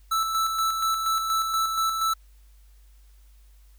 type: tone with tremolo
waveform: square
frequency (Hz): 1318.5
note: E6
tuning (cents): 0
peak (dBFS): -22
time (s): 0.11-2.14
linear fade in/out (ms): 10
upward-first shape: square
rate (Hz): 4.2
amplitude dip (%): 40
effects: added 50 Hz sine -50 dBFS peak until 3.78 s + white hiss -65 dBFS RMS until 3.78 s